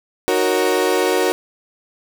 35% pulse chord, D# minor seventh, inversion none, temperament equal, 311.1 / 370 / 466.2 / 554.4 Hz, D#4 / F#4 / A#4 / C#5, 0 / 0 / 0 / 0 cents, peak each -23 / -17 / -18 / -21 dBFS, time 0.28-1.32 s, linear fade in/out 0 ms, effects none

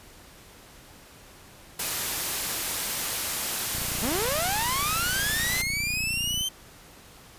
white noise, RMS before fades -29 dBFS, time 1.79-5.62 s, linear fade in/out 5 ms
click train, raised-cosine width 5 ms, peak -25 dBFS, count 80, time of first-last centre 3.75-6.41 s, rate 29.7 Hz
sawtooth linear sweep, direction up, 200.3 to 3136 Hz, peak -23 dBFS, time 4.02-6.49 s, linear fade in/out 10 ms
effects pink hiss -50 dBFS RMS until 7.38 s + resampled to 32000 Hz

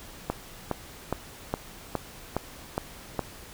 click train, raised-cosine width 1 ms, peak -12 dBFS, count 8, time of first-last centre 0.3-3.193 s, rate 2.42 Hz, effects pink hiss -46 dBFS RMS until 3.53 s

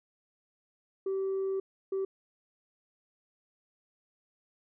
sine tone bursts at uneven times, 385.8 Hz, G4, 28 cents flat, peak -27 dBFS, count 2, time 1.06-1.6 / 1.92-2.05 s, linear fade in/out 5 ms, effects tanh soft clip ceiling -27 dBFS

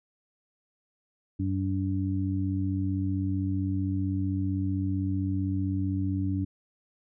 harmonic tone, 95.6 Hz, G2, 43 cents flat, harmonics 1 / 2 / 3, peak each -28 / -34 / -30 dBFS, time 1.39-6.45 s, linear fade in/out 10 ms, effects none

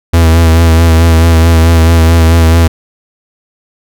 45% pulse tone with vibrato, 82.41 Hz, E2, in tune, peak -3 dBFS, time 0.13-2.68 s, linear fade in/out 10 ms, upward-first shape sine, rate 4.6 Hz, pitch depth 35 cents each way, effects none

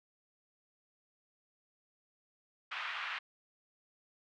pink band-pass noise, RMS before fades -40 dBFS, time 2.71-3.19 s, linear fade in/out 10 ms, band 1100 to 3100 Hz, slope 24 dB/octave, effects none

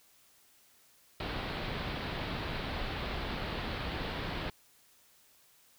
pink low-pass noise, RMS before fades -37 dBFS, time 1.2-4.5 s, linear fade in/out 2 ms, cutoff 4400 Hz, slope 48 dB/octave, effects white hiss -64 dBFS RMS until 5.78 s

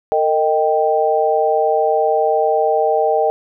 sine chord, Eb major, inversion second, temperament equal with one note detuned, 455 / 622.3 / 784 Hz, Bb4 / Eb5 / G5, -42 / 0 / 0 cents, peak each -17 dBFS, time 0.12-3.3 s, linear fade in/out 0 ms, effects none

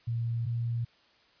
sine tone pair in turn, 116.54 / 117.49 Hz, A#2 / A#2, 0 / +14 cents, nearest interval unison, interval 14 cents, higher second, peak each -28 / -28 dBFS, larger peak neither, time 0.07-0.46 / 0.46-0.85 s, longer neither, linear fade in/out 10 ms, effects white hiss -63 dBFS RMS until 1.4 s + resampled to 11025 Hz

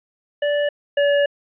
square tone pair in turn, 583 / 572.3 Hz, D5 / D5, -13 / -45 cents, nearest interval unison, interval 32 cents, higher first, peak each -18 / -15 dBFS, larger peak second, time 0.42-0.69 / 0.97-1.26 s, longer second, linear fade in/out 5 ms, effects resampled to 8000 Hz + 9-bit

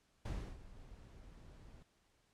brown noise with ADSR envelope, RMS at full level -39 dBFS, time 0.25-1.83 s, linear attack 7 ms, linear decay 320 ms, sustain -17 dB, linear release 7 ms, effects pink hiss -75 dBFS RMS until 2.33 s + low-pass 9000 Hz 12 dB/octave

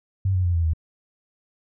sine tone with pitch steps, 95.9 / 91.68 / 87.64 / 83.78 / 80.08 Hz, G2 / F#2 / F2 / E2 / E2, -37 / -15 / +7 / +29 / -50 cents, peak -18 dBFS, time 0.25-0.735 s, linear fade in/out 5 ms, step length 97 ms, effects none

